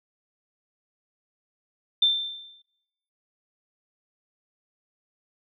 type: tone with exponential decay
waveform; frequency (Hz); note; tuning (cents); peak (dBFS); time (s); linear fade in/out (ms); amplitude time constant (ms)
sine; 3566; A7; +22; -15; 2.02-2.62; 5; 130
effects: noise-tail reverb RT60 1.0 s tail -23 dB re dry